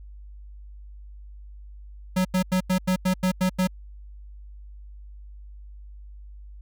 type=tone bursts; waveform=square; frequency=185 Hz; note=F#3; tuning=in tune; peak=-20 dBFS; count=9; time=2.16-3.674 s; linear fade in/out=10 ms; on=90 ms; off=88 ms; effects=added 50 Hz sine -40 dBFS peak until 6.61 s